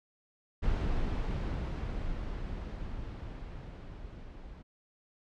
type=noise with level ramp; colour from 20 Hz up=brown; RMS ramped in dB=-30 to -47 dBFS; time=0.62-4.63 s; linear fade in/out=20 ms; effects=low-pass 4000 Hz 12 dB/octave